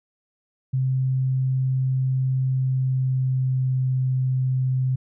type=tone with pitch glide; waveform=sine; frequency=130.81 to 129.61 Hz; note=C3 to C3; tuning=0 to -16 cents; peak=-19 dBFS; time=0.73-4.96 s; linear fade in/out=10 ms; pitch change=-16 cents; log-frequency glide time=2.48-3.87 s; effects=none